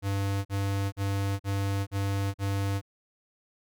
square tone bursts, 98.8 Hz, G2, 14 cents sharp, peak -27 dBFS, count 6, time 0.02-2.815 s, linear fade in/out 50 ms, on 430 ms, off 43 ms, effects none

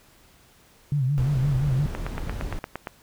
sine tone with vibrato, 136.6 Hz, C#3, 25 cents flat, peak -20 dBFS, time 0.92-1.86 s, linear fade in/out 2 ms, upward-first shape sine, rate 5.8 Hz, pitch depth 130 cents each way
brown noise, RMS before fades -31 dBFS, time 1.18-2.59 s, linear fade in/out 0 ms
click train, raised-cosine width 0.5 ms, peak -15 dBFS, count 9, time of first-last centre 1.95-2.872 s, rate 8.68 Hz
effects pink hiss -56 dBFS RMS until 3.02 s

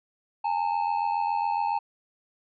triangle ring-modulated tone, 865 Hz, A5, 30 cents flat, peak -19 dBFS, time 0.44-1.79 s, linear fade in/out 10 ms, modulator 43.6 Hz, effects resampled to 11025 Hz

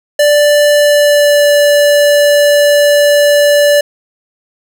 square tone with pitch glide, 587.3 to 581.9 Hz, D5 to D5, 0 to -16 cents, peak -6 dBFS, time 0.19-3.81 s, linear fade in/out 5 ms, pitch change -16 cents, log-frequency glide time 0.69-1.5 s, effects none

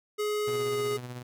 square tone with pitch glide, 420 to 414.9 Hz, G#4 to G#4, +19 to -2 cents, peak -28 dBFS, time 0.18-0.98 s, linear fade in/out 20 ms, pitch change -21 cents, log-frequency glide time 0.52-0.64 s
sawtooth tone with tremolo, 123.47 Hz, B2, in tune, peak -32 dBFS, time 0.47-1.23 s, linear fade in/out 10 ms, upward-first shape sine, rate 16 Hz, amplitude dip 45%
effects none

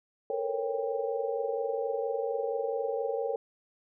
sine tone cluster, 439.5 / 459.5 / 483.8 / 550 / 791 Hz, A4 / A#4 / B4 / C#5 / G5, -2 / -25 / -36 / -14 / +15 cents, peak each -38 / -32 / -39 / -34 / -38 dBFS, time 0.3-3.36 s, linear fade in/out 2 ms, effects none

